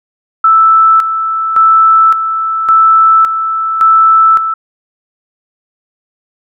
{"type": "tone with tremolo", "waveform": "sine", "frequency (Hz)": 1318.5, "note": "E6", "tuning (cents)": 0, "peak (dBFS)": -3, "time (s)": [0.44, 4.54], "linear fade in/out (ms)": 5, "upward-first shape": "square", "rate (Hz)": 0.89, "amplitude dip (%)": 60, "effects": []}